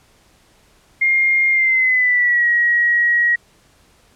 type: tone with pitch glide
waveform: sine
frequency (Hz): 2123 to 1902.3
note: C7 to A#6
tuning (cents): +25 to +35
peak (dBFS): -12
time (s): 1.01-3.36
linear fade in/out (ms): 10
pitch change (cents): -190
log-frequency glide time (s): 1.51-2.47
effects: pink hiss -54 dBFS RMS until 4.15 s + low-pass 11000 Hz 12 dB/octave